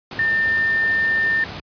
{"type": "tone in noise", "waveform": "sine", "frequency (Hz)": 1800, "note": "A6", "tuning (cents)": 39, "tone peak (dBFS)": -16, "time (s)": [0.19, 1.44], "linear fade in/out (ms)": 2, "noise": "pink", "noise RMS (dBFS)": -32, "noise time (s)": [0.11, 1.6], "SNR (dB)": 13, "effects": ["high-pass 80 Hz 12 dB/octave", "resampled to 11025 Hz"]}